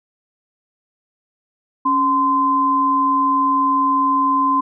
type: tone pair together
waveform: sine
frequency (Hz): 277.2 / 1032.8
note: C#4 / C6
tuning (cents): 0 / -23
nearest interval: octave + major seventh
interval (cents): 2277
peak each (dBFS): -21 / -14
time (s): 1.85-4.61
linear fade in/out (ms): 10
effects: none